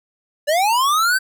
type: linear sweep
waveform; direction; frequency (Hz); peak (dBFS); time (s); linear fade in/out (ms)
square; up; 564 to 1568; -15; 0.47-1.19; 20
effects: none